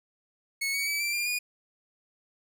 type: tone with pitch steps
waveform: sawtooth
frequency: 2200 / 2248 / 2296 / 2346 / 2396 / 2448 Hz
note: C#7 / C#7 / D7 / D7 / D7 / D#7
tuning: -14 / +24 / -40 / -2 / +34 / -29 cents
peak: -24 dBFS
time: 0.61-1.39 s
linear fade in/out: 10 ms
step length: 130 ms
effects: none